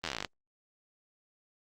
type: slowing click train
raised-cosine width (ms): 0.2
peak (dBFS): -16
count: 14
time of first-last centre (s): 0.04-0.248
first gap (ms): 11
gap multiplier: 1.06
effects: Opus 32 kbps